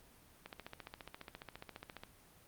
click train, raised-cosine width 0.3 ms, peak -30 dBFS, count 24, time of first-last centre 0.46-2.035 s, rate 14.6 Hz, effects pink hiss -63 dBFS RMS until 2.47 s + Opus 32 kbps

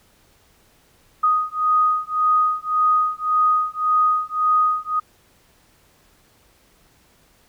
sine beating tone pair, 1244.5 / 1246.3 Hz, D#6 / D#6, 0 / +2 cents, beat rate 1.8 Hz, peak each -19 dBFS, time 1.23-5 s, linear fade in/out 10 ms, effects pink hiss -57 dBFS RMS until 7.48 s

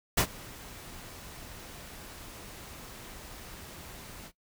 pink noise with ADSR envelope, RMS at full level -22 dBFS, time 0.17-4.32 s, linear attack 12 ms, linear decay 78 ms, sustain -24 dB, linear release 58 ms, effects noise-tail reverb RT60 0.1 s tail -18 dB re dry

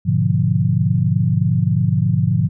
sine chord, G# diminished seventh, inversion none, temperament equal, 103.83 / 123.47 / 146.83 / 174.61 Hz, G#2 / B2 / D3 / F3, 0 / 0 / 0 / 0 cents, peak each -19 dBFS, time 0.05-2.49 s, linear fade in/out 20 ms, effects none

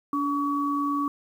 sine tone pair together, 287.2 / 1132.3 Hz, D4 / C#6, -39 / +36 cents, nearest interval 2 octaves, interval 2375 cents, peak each -26 dBFS, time 0.13-1.08 s, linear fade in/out 2 ms, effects 9-bit

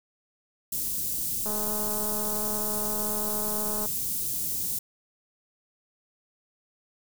white band-stop noise, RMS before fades -30 dBFS, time 0.72-4.79 s, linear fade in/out 5 ms, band 250 to 8000 Hz, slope 12 dB/octave
click train, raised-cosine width 1 ms, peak -23 dBFS, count 507, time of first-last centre 1.46-3.858 s, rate 211 Hz
effects none

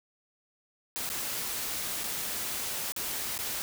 white noise with dropouts, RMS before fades -34 dBFS, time 0.96-3.62 s, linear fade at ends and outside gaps 0 ms, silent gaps 1.091-1.1 / 2.035-2.04 / 2.921-2.963 / 3.378-3.389 s, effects none

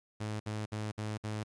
sawtooth tone bursts, 107 Hz, A2, 48 cents flat, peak -31 dBFS, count 5, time 0.2-1.436 s, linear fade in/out 10 ms, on 200 ms, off 59 ms, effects resampled to 22050 Hz + 11-bit

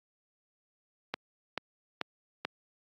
click train, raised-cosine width 0.3 ms, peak -15 dBFS, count 4, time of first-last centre 1.14-2.45 s, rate 2.29 Hz, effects high-pass 200 Hz 12 dB/octave + AAC 32 kbps

